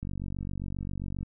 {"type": "click train", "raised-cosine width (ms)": 5, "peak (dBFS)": -23, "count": 58, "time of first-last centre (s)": [0.03, 1.23], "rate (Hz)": 47.5, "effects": []}